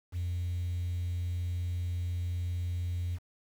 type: tone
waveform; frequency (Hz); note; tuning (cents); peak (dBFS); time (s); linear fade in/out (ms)
triangle; 87.9; F2; +12; -27; 0.12-3.19; 50
effects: tanh soft clip ceiling -27 dBFS + 9-bit